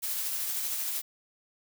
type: noise with tremolo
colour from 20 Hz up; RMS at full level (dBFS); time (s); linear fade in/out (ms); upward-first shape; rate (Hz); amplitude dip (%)
blue; -31; 0.02-1.02; 20; triangle; 13; 30
effects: none